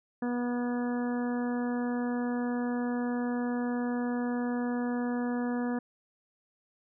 harmonic tone, 243.2 Hz, B3, 26 cents flat, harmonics 1 / 2 / 3 / 4 / 5 / 6 / 7, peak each -29 / -37 / -41 / -44 / -47 / -48 / -45 dBFS, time 0.22-5.79 s, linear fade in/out 5 ms, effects none

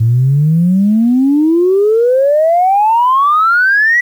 sine exponential sweep, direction up, 110 to 1975.5 Hz, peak -6 dBFS, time 0-4.01 s, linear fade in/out 10 ms, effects tanh soft clip ceiling -2 dBFS + 7-bit

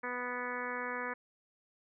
harmonic tone, 246.9 Hz, B3, in tune, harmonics 1 / 2 / 3 / 4 / 5 / 6 / 7 / 8 / 9, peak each -46 / -42 / -50 / -42 / -44 / -44 / -42 / -46 / -47 dBFS, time 0.03-1.14 s, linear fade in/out 10 ms, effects none

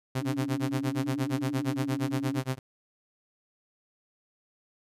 sawtooth tone with tremolo, 130.6 Hz, C3, 3 cents flat, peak -22 dBFS, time 0.15-2.59 s, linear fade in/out 5 ms, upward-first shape sine, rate 8.6 Hz, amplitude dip 100%
sine tone with vibrato, 285.1 Hz, C#4, 49 cents sharp, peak -30 dBFS, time 0.19-2.43 s, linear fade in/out 50 ms, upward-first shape sine, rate 9.3 Hz, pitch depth 60 cents each way
effects resampled to 32000 Hz

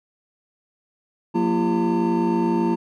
triangle tone cluster, 180.8 / 232.5 / 339.5 / 398.4 / 905 Hz, F#3 / A#3 / F4 / G4 / A5, -40 / -4 / -49 / +28 / +48 cents, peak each -23 / -21 / -20 / -29 / -25 dBFS, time 1.34-2.76 s, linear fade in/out 20 ms, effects none

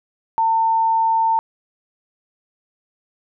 sine tone, 900 Hz, A5, 39 cents sharp, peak -14 dBFS, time 0.38-1.39 s, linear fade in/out 0 ms, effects none

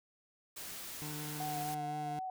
white noise, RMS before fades -45 dBFS, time 0.56-1.75 s, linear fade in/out 10 ms
25% pulse tone, 150 Hz, D3, 37 cents sharp, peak -38 dBFS, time 1.02-2.19 s, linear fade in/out 0 ms
sine tone with vibrato, 740 Hz, F#5, in tune, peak -37 dBFS, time 1.4-2.3 s, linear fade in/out 2 ms, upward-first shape sine, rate 3.9 Hz, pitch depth 31 cents each way
effects none

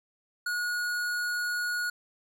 sine tone with tanh clipping, 1449 Hz, F#6, 37 cents flat, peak -30 dBFS, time 0.46-1.9 s, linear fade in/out 5 ms, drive 18 dB, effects none

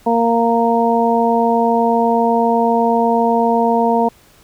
harmonic tone, 232 Hz, A#3, 8 cents flat, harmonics 1 / 2 / 3 / 4, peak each -17 / -17 / -17 / -17 dBFS, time 0.06-4.09 s, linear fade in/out 10 ms, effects pink hiss -49 dBFS RMS until 4.43 s

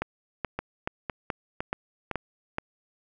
two click trains, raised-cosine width 0.5 ms, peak -15 / -13 dBFS, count 4 / 7, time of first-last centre 0.59-2.113 / 0.02-2.584 s, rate 1.97 / 2.34 Hz, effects none

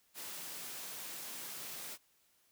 white high-pass noise, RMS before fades -45 dBFS, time 0.14-1.98 s, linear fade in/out 50 ms, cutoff 120 Hz, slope 48 dB/octave, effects white hiss -72 dBFS RMS until 2.51 s

